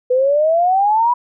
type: exponential sweep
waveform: sine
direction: up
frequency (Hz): 493.9 to 987.8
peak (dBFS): -11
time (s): 0.1-1.14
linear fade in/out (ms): 10
effects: none